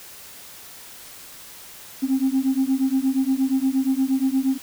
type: beating tone pair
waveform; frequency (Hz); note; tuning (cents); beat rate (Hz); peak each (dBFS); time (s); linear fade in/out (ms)
sine; 261.6 / 270.1; C4 / C#4; 0 / -45; 8.5; -20; 2.02-4.58; 20
effects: tanh soft clip ceiling -13 dBFS + white hiss -42 dBFS RMS until 4.62 s